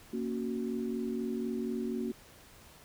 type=chord; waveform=sine; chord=F# major; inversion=first; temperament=equal; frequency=233.1 / 277.2 / 370 Hz; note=A#3 / C#4 / F#4; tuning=0 / 0 / 0 cents; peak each=-34 / -39 / -37 dBFS; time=0.13-2.12 s; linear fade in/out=5 ms; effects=pink hiss -56 dBFS RMS until 2.84 s